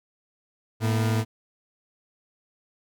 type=tone pair together; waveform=40% pulse; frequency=110 / 237.8 Hz; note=A2 / A#3; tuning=0 / +35 cents; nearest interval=octave + minor second; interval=1335 cents; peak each=-21 / -30 dBFS; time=0.8-1.25 s; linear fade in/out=50 ms; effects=none